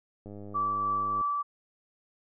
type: click train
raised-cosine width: 2 ms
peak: -31 dBFS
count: 98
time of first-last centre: 0.26-1.211 s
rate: 102 Hz
type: tone with tremolo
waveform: sine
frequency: 1158 Hz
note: D6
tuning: 25 cents flat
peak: -25 dBFS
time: 0.54-1.43 s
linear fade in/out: 20 ms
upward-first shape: triangle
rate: 3.3 Hz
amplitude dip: 25%
effects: none